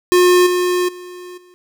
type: tone with level steps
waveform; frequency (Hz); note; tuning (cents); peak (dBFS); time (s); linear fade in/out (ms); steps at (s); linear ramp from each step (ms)
square; 359.1; F4; +48; -9 / -15 / -32 / -45; 0.12-1.54; 0; 0.46 / 0.88 / 1.37; 10
effects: none